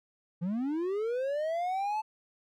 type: linear sweep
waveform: triangle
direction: up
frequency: 162.8 to 880 Hz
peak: -27 dBFS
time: 0.41-2.02 s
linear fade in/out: 20 ms
effects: none